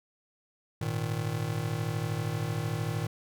square chord, Ab suspended second, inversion none, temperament just, 103.83 / 116.8 / 155.74 Hz, Ab2 / Bb2 / Eb3, 0 / +4 / +2 cents, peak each -37 / -34 / -34 dBFS, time 0.81-3.07 s, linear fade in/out 5 ms, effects none

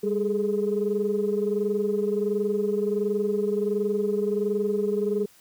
sine tone cluster, 200.7 / 412 / 433.4 Hz, G3 / G#4 / A4, +41 / -14 / -26 cents, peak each -28 / -24 / -28 dBFS, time 0.03-5.26 s, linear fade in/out 10 ms, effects tanh soft clip ceiling -14 dBFS + white hiss -56 dBFS RMS until 5.4 s

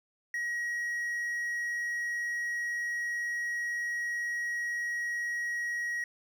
triangle tone, 1901 Hz, A#6, 33 cents sharp, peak -29 dBFS, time 0.34-6.04 s, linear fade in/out 2 ms, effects none

